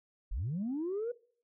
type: linear sweep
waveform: sine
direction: up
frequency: 31.05 to 493.9 Hz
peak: -31 dBFS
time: 0.31-1.12 s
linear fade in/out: 10 ms
effects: noise-tail reverb RT60 0.5 s tail -21 dB re dry + tanh soft clip ceiling -29 dBFS